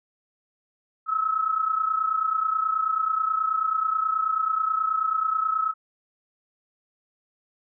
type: tone pair together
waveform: sine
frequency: 1287 / 1316.3 Hz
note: E6 / E6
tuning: -42 / -3 cents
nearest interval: unison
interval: 39 cents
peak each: -23 / -27 dBFS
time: 1.06-5.74 s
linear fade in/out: 50 ms
effects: none